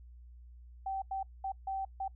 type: tone bursts at uneven times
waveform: sine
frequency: 774 Hz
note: G5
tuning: 22 cents flat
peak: -33 dBFS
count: 5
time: 0.86-1.02 / 1.11-1.23 / 1.44-1.52 / 1.67-1.85 / 2-2.08 s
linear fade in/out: 5 ms
effects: noise-tail reverb RT60 0.1 s tail -25 dB re dry + added 60 Hz sine -50 dBFS peak until 2.15 s